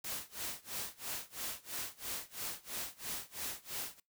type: noise with tremolo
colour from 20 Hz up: white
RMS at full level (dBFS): -39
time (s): 0.04-4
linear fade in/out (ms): 5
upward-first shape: sine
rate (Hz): 3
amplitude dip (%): 95
effects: noise-tail reverb RT60 0.2 s tail -23 dB re dry

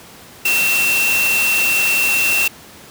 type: tone in noise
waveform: sine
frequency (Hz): 2700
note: E7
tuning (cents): +41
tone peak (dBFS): -14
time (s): 0.45-2.48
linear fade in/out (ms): 5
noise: white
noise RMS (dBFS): -21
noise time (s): 0.45-2.48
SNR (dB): +4
effects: pink hiss -40 dBFS RMS until 2.9 s + high-pass 100 Hz 12 dB/octave

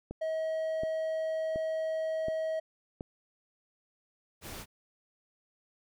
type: click train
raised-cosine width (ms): 2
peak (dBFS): -25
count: 5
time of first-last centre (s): 0.11-3.009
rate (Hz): 1.38
type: tone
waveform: triangle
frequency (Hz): 638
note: D#5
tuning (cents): +43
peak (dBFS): -28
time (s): 0.21-2.6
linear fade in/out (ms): 10
type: noise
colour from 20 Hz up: pink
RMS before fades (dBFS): -43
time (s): 4.41-4.66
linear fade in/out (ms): 50
effects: none

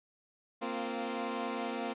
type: chord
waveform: 15% pulse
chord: Bb suspended second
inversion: none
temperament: equal with one note detuned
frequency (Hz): 231.2 / 261.6 / 349.2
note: Bb3 / C4 / F4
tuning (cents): -14 / 0 / 0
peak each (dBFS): -31 / -32 / -35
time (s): 0.61-1.94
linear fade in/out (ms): 20
effects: resampled to 8000 Hz

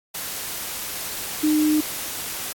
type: tone in noise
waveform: sine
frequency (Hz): 305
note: D#4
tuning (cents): -34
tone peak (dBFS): -16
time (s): 1.43-1.81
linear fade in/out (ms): 10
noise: white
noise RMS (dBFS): -30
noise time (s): 0.14-2.53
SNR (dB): +11
effects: AAC 64 kbps

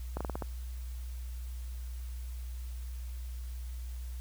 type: slowing click train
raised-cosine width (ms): 1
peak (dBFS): -21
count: 6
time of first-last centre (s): 0.17-0.423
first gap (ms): 36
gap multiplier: 1.17
effects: added 61 Hz sine -37 dBFS peak until 4.2 s + white hiss -57 dBFS RMS until 4.2 s

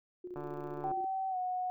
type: tone with tremolo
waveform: sine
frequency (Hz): 359.3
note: F4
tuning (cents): +49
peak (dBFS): -39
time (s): 0.24-1.05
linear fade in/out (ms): 5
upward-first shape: square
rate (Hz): 15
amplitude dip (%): 55
type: click train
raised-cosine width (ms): 1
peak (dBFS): -30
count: 82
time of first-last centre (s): 0.36-0.915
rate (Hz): 146
type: tone with pitch glide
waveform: sine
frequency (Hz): 766 to 733.1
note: G5 to F#5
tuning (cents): -40 to -16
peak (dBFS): -32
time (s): 0.84-1.7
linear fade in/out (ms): 0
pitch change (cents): -76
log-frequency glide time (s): 1.29-1.37
effects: none

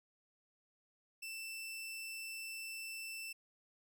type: tone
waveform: sawtooth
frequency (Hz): 2665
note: E7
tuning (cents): +18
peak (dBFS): -40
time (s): 1.22-3.33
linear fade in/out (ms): 10
effects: none

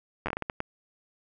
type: slowing click train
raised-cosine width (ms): 0.5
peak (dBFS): -15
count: 9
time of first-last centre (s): 0.26-0.604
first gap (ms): 10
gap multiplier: 1.4
effects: none

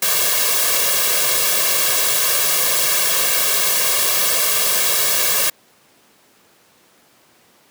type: noise with comb filter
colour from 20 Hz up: white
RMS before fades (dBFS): -17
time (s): 0.02-5.5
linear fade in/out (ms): 5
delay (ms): 1.8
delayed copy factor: +1
effects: pink hiss -53 dBFS RMS until 7.7 s + high-pass 200 Hz 12 dB/octave

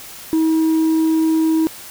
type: tone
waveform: sine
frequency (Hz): 319.9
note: D#4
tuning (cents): +48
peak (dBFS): -10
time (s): 0.33-1.67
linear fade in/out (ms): 0
effects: tanh soft clip ceiling -12 dBFS + white hiss -36 dBFS RMS until 1.9 s

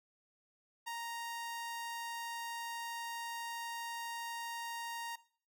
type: tone with ADSR envelope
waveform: sawtooth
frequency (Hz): 932.3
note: A#5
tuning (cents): 0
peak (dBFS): -34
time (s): 0.86-5.16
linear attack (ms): 20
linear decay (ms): 5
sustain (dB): -2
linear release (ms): 10
effects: noise-tail reverb RT60 0.5 s tail -19 dB re dry

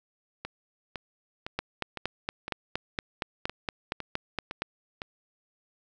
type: two click trains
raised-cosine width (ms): 0.3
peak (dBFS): -19 / -13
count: 10 / 14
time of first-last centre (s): 0.45-5.019 / 1.59-4.62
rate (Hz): 1.97 / 4.29
effects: none

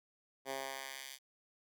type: tone with high-pass filter sweep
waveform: 10% pulse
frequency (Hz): 134.7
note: C#3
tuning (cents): -49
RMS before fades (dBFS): -44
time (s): 0.45-1.19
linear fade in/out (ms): 50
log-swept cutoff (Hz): 400 to 3600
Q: 0.81
effects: none

